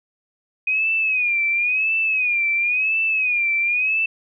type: tone with vibrato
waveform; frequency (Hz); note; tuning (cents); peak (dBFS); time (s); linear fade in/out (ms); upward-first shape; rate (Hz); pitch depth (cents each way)
sine; 2489; D#7; 0; -17; 0.67-4.06; 5; sine; 0.96; 110
effects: none